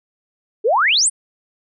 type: exponential sweep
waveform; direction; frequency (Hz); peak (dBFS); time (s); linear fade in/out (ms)
sine; up; 389.5 to 9956; -12; 0.64-1.1; 20
effects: none